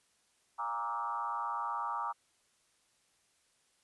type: tone with frequency modulation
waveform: sine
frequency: 1050 Hz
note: C6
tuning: 6 cents sharp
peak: -33 dBFS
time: 0.58-2.13 s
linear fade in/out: 20 ms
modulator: 116 Hz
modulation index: 2.1
effects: white hiss -72 dBFS RMS until 3.83 s + resampled to 24000 Hz